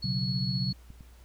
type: tone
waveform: sine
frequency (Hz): 4363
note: C#8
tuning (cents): -28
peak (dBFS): -33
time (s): 0.02-0.73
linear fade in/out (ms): 10
type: chord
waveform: sine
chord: B suspended second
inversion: none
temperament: just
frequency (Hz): 123.47 / 138.9 / 185.21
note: B2 / C#3 / F#3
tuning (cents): 0 / +4 / +2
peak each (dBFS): -32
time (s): 0.04-0.73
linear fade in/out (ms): 5
type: clicks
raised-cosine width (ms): 5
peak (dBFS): -35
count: 3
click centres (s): 0.723 / 0.904 / 1.008
effects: added 60 Hz sine -50 dBFS peak until 1.24 s + pink hiss -61 dBFS RMS until 1.24 s